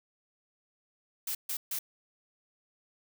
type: noise bursts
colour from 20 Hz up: blue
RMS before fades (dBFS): -34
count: 3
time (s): 1.27-1.79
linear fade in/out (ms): 5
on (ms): 80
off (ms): 140
effects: none